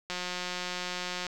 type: click train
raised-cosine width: 0.2 ms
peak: -17 dBFS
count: 211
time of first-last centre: 0.1-1.267 s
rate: 180 Hz
effects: none